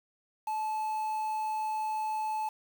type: tone with quantisation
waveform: triangle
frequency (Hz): 867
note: A5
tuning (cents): -26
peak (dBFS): -28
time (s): 0.47-2.49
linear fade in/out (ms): 5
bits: 8
effects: none